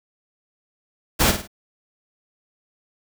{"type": "noise with echo", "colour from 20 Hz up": "pink", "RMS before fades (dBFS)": -17, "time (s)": [1.19, 1.32], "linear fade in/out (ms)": 20, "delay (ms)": 52, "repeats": 3, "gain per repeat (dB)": -8, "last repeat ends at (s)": 1.476, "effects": []}